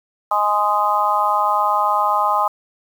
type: harmonic tone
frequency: 207.7 Hz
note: G#3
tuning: in tune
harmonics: 3 / 4 / 5 / 6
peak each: -25 / -19 / -19 / -20 dBFS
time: 0.31-2.48 s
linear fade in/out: 5 ms
effects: 7-bit